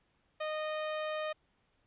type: tone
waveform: sawtooth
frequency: 617 Hz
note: D#5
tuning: 15 cents flat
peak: -30 dBFS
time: 0.4-1.33 s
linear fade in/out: 10 ms
effects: pink hiss -74 dBFS RMS until 1.86 s + resampled to 8000 Hz